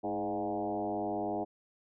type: tone with frequency modulation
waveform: sine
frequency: 517 Hz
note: C5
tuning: 21 cents flat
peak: -31 dBFS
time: 0.03-1.45 s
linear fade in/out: 20 ms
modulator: 99.3 Hz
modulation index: 2.9
effects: none